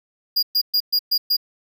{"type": "tone bursts", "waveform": "square", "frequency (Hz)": 4846, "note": "D#8", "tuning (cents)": -47, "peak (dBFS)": -16, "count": 6, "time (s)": [0.36, 1.368], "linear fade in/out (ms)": 10, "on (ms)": 68, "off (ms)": 120, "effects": []}